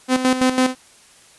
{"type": "tone with tremolo", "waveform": "sawtooth", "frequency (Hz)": 256.6, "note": "C4", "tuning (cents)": -34, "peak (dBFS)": -9, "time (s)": [0.08, 0.75], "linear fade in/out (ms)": 50, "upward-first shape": "square", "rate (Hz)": 6, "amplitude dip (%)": 65, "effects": ["white hiss -49 dBFS RMS until 1.38 s", "resampled to 24000 Hz"]}